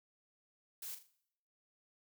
blue noise with echo, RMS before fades -45 dBFS, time 0.82-0.95 s, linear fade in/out 5 ms, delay 40 ms, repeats 4, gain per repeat -9 dB, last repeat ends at 1.11 s, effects noise-tail reverb RT60 0.7 s tail -19 dB re dry

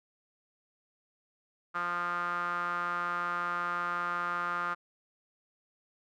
sawtooth tone with band-pass filter, 174.9 Hz, F3, 3 cents sharp, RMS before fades -33 dBFS, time 1.74-4.75 s, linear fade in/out 20 ms, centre 1300 Hz, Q 8, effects none

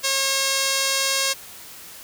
sawtooth tone with band-pass filter, 542 Hz, C#5, 39 cents flat, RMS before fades -22 dBFS, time 0.03-1.34 s, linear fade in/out 20 ms, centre 5900 Hz, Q 0.97, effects white hiss -41 dBFS RMS until 2.03 s

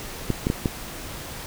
clicks, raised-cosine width 3 ms, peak -8 dBFS, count 4, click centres 0.303 / 0.469 / 0.501 / 0.658 s, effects pink hiss -36 dBFS RMS until 1.46 s

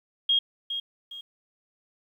sine tone with echo, 3256 Hz, G#7, 35 cents flat, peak -19 dBFS, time 0.29-0.39 s, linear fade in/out 5 ms, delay 410 ms, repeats 2, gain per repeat -9 dB, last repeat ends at 1.21 s, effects 10-bit

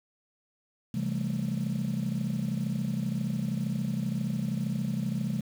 sine chord, A minor seventh, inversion first, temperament just, 132 / 165 / 198 / 220 Hz, C3 / E3 / G3 / A3, +16 / +2 / +18 / 0 cents, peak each -32 dBFS, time 0.94-5.41 s, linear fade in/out 5 ms, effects tanh soft clip ceiling -22 dBFS + 8-bit

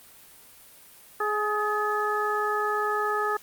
harmonic tone with a mistuned harmonic, 420 Hz, G#4, 19 cents sharp, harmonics 1 / 2 / 3 / 4, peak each -29 / -31 / -27 / -32 dBFS, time 1.2-3.37 s, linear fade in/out 5 ms, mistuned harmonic 4, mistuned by +38 cents, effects white hiss -51 dBFS RMS until 3.42 s + Opus 32 kbps

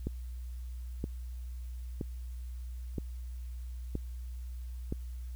click train, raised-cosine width 3 ms, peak -21 dBFS, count 6, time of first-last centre 0.07-4.924 s, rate 1.03 Hz, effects added 61 Hz sine -38 dBFS peak until 5.35 s + white hiss -64 dBFS RMS until 5.35 s

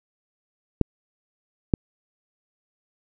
clicks, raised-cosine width 3 ms, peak -4 dBFS, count 2, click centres 0.813 / 1.738 s, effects none

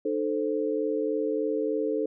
sine chord, A diminished, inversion second, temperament equal with one note detuned, 303.3 / 440 / 523.3 Hz, Eb4 / A4 / C5, -44 / 0 / 0 cents, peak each -30 / -27 / -32 dBFS, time 0.05-2.06 s, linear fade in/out 5 ms, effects none

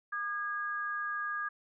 sine tone pair together, 1212 / 1645.5 Hz, D#6 / G#6, -46 / -16 cents, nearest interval perfect fourth, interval 530 cents, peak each -36 / -35 dBFS, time 0.12-1.49 s, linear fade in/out 10 ms, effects none

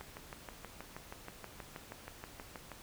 click train, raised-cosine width 0.5 ms, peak -29 dBFS, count 18, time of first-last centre 0.01-2.717 s, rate 6.28 Hz, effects pink hiss -54 dBFS RMS until 2.82 s

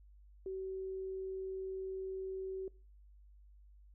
sine tone, 380 Hz, F#4, 46 cents sharp, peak -38 dBFS, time 0.46-2.68 s, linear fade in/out 2 ms, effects noise-tail reverb RT60 0.4 s tail -23 dB re dry + added 50 Hz sine -57 dBFS peak until 3.94 s

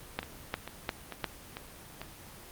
two click trains, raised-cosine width 0.3 ms, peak -22 / -14 dBFS, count 5 / 4, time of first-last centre 0.23-2.016 / 0.19-1.243 s, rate 2.24 / 2.85 Hz, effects pink hiss -49 dBFS RMS until 2.51 s + Opus 24 kbps

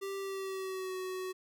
square tone with pitch glide, 392 to 372.4 Hz, G4 to F#4, 0 to +11 cents, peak -37 dBFS, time 0.01-1.33 s, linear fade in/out 20 ms, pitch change -89 cents, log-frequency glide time 0.18-0.96 s, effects none

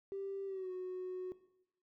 triangle tone with pitch glide, 392 to 367.9 Hz, G4 to F#4, 0 to -10 cents, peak -35 dBFS, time 0.12-1.32 s, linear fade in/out 0 ms, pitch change -110 cents, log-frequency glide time 0.46-0.7 s, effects noise-tail reverb RT60 0.8 s tail -18 dB re dry + tanh soft clip ceiling -37 dBFS

